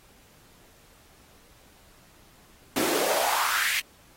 pink noise with high-pass filter sweep, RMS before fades -26 dBFS, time 2.76-3.8 s, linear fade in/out 2 ms, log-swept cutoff 260 to 2400 Hz, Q 4.5, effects pink hiss -57 dBFS RMS until 4.16 s + AAC 48 kbps

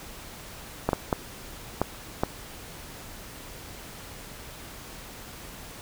clicks, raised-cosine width 1 ms, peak -8 dBFS, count 5, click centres 0.89 / 0.932 / 1.128 / 1.816 / 2.235 s, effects pink hiss -43 dBFS RMS until 5.81 s

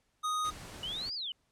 square tone, 1244.5 Hz, D#6, in tune, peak -31 dBFS, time 0.23-0.51 s, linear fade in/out 20 ms
pink noise, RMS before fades -47 dBFS, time 0.44-1.1 s, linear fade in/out 10 ms
sine exponential two-way sweep, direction up then down, 2899 to 5030 to 2899 Hz, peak -35 dBFS, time 0.83-1.32 s, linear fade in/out 2 ms, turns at 1.14 s
effects pink hiss -75 dBFS RMS until 1.51 s + low-pass 10000 Hz 12 dB/octave

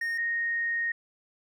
triangle / sine tone pair in turn, 1850 / 1860.3 Hz, A#6 / A#6, -14 / -4 cents, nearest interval unison, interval 10 cents, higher second, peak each -26 dBFS, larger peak neither, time 0.01-0.18 / 0.18-0.92 s, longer second, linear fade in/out 5 ms, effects none

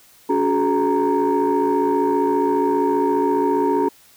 sine tone cluster, 282.8 / 369.1 / 424 / 930 Hz, C#4 / F#4 / G#4 / A#5, +35 / -4 / +36 / -4 cents, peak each -20 dBFS, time 0.29-3.89 s, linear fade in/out 10 ms, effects tanh soft clip ceiling -10 dBFS + white hiss -51 dBFS RMS until 4.16 s

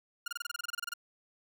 sawtooth tone bursts, 1413 Hz, F6, 20 cents sharp, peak -30 dBFS, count 15, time 0.26-0.938 s, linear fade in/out 5 ms, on 20 ms, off 27 ms, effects none

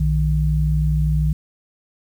sine tone pair together, 60.8 / 153.44 Hz, B1 / D#3, -26 / -24 cents, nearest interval octave + major third, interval 1602 cents, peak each -18 dBFS, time 0-1.33 s, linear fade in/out 5 ms, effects 8-bit

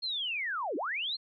sine linear two-way sweep, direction down then up, 4319 to 261.6 to 4319 Hz, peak -31 dBFS, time 0.02-1.17 s, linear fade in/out 20 ms, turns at 0.76 s, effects none

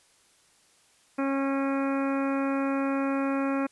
harmonic tone, 273.4 Hz, C#4, 24 cents flat, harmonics 1 / 2 / 3 / 4 / 5 / 6 / 7 / 8 / 9, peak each -26 / -32 / -38 / -37 / -37 / -43 / -45 / -47 / -42 dBFS, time 1.18-3.67 s, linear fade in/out 10 ms, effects white hiss -62 dBFS RMS until 3.71 s + resampled to 24000 Hz

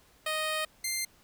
10% pulse tone pair in turn, 622.3 / 2093 Hz, D#5 / C7, 0 / 0 cents, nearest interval octave + major sixth, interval 2100 cents, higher second, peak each -21 dBFS, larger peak neither, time 0.26-0.65 / 0.84-1.05 s, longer first, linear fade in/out 5 ms, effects pink hiss -62 dBFS RMS until 1.23 s

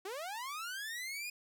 sawtooth linear sweep, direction up, 360 to 2489 Hz, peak -36 dBFS, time 0.05-1.3 s, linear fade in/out 5 ms, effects none

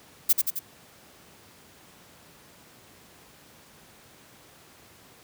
violet noise with echo, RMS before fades -18 dBFS, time 0.29-0.33 s, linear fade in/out 10 ms, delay 88 ms, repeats 3, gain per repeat -4 dB, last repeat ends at 0.594 s, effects pink hiss -53 dBFS RMS until 5.23 s + high-pass 100 Hz 12 dB/octave

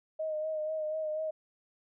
sine tone with vibrato, 622.3 Hz, D#5, in tune, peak -31 dBFS, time 0.19-1.31 s, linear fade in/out 10 ms, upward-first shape sine, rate 4.1 Hz, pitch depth 30 cents each way, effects none

